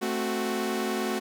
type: chord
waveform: sawtooth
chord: F# diminished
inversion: first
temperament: equal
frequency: 220 / 261.6 / 370 Hz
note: A3 / C4 / F#4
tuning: 0 / 0 / 0 cents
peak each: -27 / -30 / -26 dBFS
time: 0.01-1.2 s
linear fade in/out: 20 ms
effects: none